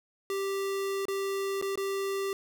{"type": "tone with dropouts", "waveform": "square", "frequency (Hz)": 392, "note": "G4", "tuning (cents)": 0, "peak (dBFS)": -30, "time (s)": [0.3, 2.33], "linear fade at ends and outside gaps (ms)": 1, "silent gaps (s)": [[1.054, 1.083], [1.614, 1.624], [1.756, 1.775]], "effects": []}